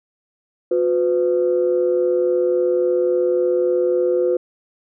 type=tone pair together; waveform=sine; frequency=360 / 503.6 Hz; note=F#4 / B4; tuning=-47 / +34 cents; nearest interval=tritone; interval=581 cents; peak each=-17 dBFS; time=0.71-4.37 s; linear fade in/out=5 ms; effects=tanh soft clip ceiling -8 dBFS